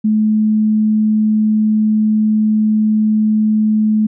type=tone; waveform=sine; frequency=215.2 Hz; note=A3; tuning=38 cents flat; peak=-10 dBFS; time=0.04-4.07 s; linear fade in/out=10 ms; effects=none